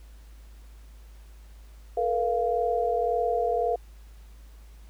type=tone cluster; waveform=sine; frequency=440 / 481.8 / 694 Hz; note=A4 / B4 / F5; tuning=0 / -43 / -11 cents; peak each=-29 / -27 / -26 dBFS; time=1.97-3.76 s; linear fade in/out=5 ms; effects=added 53 Hz sine -45 dBFS peak until 4.89 s + pink hiss -60 dBFS RMS until 4.89 s